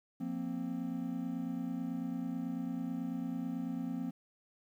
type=chord; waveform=triangle; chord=F suspended fourth; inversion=none; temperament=just; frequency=174.61 / 232.8 / 261.9 Hz; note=F3 / Bb3 / C4; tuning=0 / -2 / +2 cents; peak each=-39 / -38 / -36 dBFS; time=0.2-4.11 s; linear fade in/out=10 ms; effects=11-bit